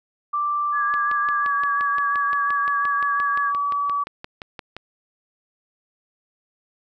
sine tone with pitch glide, 1174.7 to 1144.6 Hz, D6 to D6, 0 to -45 cents, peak -20 dBFS, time 0.33-4.04 s, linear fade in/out 10 ms, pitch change -45 cents, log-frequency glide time 1.4-1.47 s
sine tone with vibrato, 1663 Hz, G#6, 2 cents sharp, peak -24 dBFS, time 0.72-3.53 s, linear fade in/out 50 ms, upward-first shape triangle, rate 5.7 Hz, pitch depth 35 cents each way
click train, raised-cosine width 0.3 ms, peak -18 dBFS, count 23, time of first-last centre 0.94-4.766 s, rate 5.75 Hz
effects none

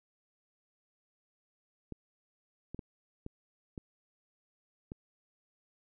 clicks, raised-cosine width 3 ms, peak -28 dBFS, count 6, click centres 1.923 / 2.746 / 2.792 / 3.264 / 3.778 / 4.919 s, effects none

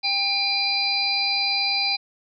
harmonic tone with a mistuned harmonic, 799 Hz, G5, 33 cents sharp, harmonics 1 / 3 / 5 / 6, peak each -30 / -26 / -25 / -24 dBFS, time 0.03-1.97 s, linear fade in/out 20 ms, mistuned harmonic 5, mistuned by +30 cents, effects none

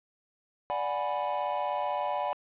triangle chord, G# half-diminished seventh, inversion second, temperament equal with one note detuned, 587.3 / 734.5 / 830.6 / 987.8 Hz, D5 / F#5 / G#5 / B5, 0 / -13 / 0 / 0 cents, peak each -32 dBFS, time 0.7-2.33 s, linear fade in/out 0 ms, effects resampled to 8000 Hz + 9-bit

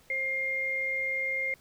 sine tone pair together, 529.5 / 2118 Hz, C5 / C7, +21 / +21 cents, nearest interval 2 octaves, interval 2400 cents, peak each -39 / -28 dBFS, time 0.1-1.54 s, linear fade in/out 2 ms, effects pink hiss -60 dBFS RMS until 1.6 s

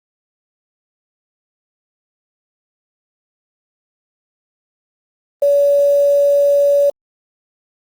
sine tone with quantisation, 569 Hz, C#5, 45 cents sharp, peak -9 dBFS, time 5.42-6.9 s, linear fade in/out 5 ms, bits 6, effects Opus 32 kbps

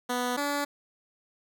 10% pulse tone pair in turn, 246.9 / 287.3 Hz, B3 / D4, 0 / -38 cents, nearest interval minor third, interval 262 cents, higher second, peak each -19 dBFS, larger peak neither, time 0.09-0.37 / 0.37-0.65 s, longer neither, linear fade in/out 10 ms, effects none

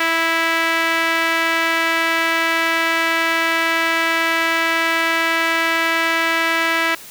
sawtooth tone with band-pass filter, 329.1 Hz, E4, 3 cents flat, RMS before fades -18 dBFS, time 0-6.95 s, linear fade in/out 5 ms, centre 2000 Hz, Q 1.7, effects white hiss -38 dBFS RMS until 7.1 s

